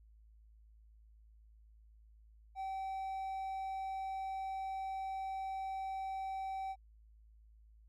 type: tone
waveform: triangle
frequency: 770 Hz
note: G5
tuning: 31 cents flat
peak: -36 dBFS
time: 2.55-6.76 s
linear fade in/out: 50 ms
effects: added 54 Hz sine -59 dBFS peak until 7.88 s